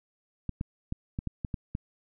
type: clicks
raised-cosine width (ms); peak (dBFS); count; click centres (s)
5; -19; 8; 0.493 / 0.611 / 0.924 / 1.189 / 1.273 / 1.448 / 1.542 / 1.751
effects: none